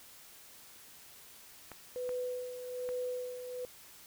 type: clicks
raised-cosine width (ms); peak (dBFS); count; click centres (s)
0.5; -30; 3; 1.717 / 2.092 / 2.89
type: tone with tremolo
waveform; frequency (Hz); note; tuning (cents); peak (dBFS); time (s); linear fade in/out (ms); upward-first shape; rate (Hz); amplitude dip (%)
sine; 498.8; B4; +17; -33; 1.96-3.65; 0; sine; 1.2; 60
effects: white hiss -55 dBFS RMS until 4.06 s